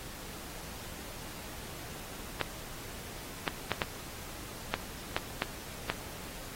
clicks, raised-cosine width 0.3 ms, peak -12 dBFS, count 8, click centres 2.413 / 3.478 / 3.717 / 3.818 / 4.74 / 5.165 / 5.421 / 5.9 s, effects pink hiss -45 dBFS RMS until 6.55 s + AAC 48 kbps

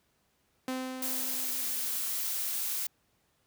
sawtooth tone with exponential decay, 258.2 Hz, C4, 23 cents flat, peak -27 dBFS, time 0.68-2.43 s, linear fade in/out 2 ms, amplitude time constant 380 ms
blue noise, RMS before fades -33 dBFS, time 1.02-2.87 s, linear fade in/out 5 ms
effects pink hiss -72 dBFS RMS until 3.46 s + high-pass 60 Hz 12 dB/octave

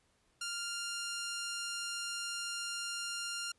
10% pulse tone, 1396.9 Hz, F6, in tune, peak -29 dBFS, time 0.41-3.52 s, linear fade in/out 5 ms, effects pink hiss -73 dBFS RMS until 3.58 s + resampled to 24000 Hz

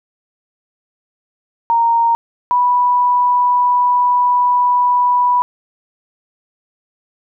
sine tone pair in turn, 928 / 983.2 Hz, A#5 / B5, -8 / -8 cents, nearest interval minor second, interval 100 cents, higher second, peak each -10 dBFS, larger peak neither, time 1.7-2.15 / 2.51-5.42 s, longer second, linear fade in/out 0 ms, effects none

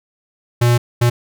square tone bursts at uneven times, 120.1 Hz, B2, 48 cents flat, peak -11 dBFS, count 2, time 0.61-0.78 / 1.01-1.1 s, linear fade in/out 10 ms, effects none

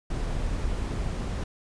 brown noise, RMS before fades -29 dBFS, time 0.1-1.44 s, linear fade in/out 5 ms, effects resampled to 22050 Hz

